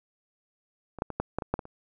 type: clicks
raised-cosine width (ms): 1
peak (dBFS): -26 / -13 / -21 / -13 / -14 / -19 / -11 / -20 / -30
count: 9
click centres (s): 0.987 / 1.021 / 1.103 / 1.2 / 1.386 / 1.422 / 1.54 / 1.592 / 1.654
effects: none